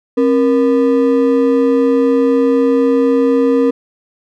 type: ring-modulated tone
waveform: triangle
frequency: 370 Hz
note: F#4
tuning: in tune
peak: -4 dBFS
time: 0.17-3.71 s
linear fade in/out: 10 ms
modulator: 102 Hz
effects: none